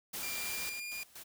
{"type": "noise", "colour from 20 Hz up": "white", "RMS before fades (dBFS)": -40, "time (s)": [0.13, 0.7], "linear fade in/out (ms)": 10}
{"type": "tone with pitch glide", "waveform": "sawtooth", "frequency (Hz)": [2378, 2420], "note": ["D7", "D#7"], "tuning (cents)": [21, -49], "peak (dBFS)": -36, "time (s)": [0.23, 1.03], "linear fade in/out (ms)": 0, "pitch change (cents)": 30, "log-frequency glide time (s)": [0.48, 0.9]}
{"type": "noise with tremolo", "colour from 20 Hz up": "white", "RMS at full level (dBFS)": -48, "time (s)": [0.44, 1.24], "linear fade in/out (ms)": 20, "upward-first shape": "square", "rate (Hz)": 4.2, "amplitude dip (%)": 80}
{"effects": []}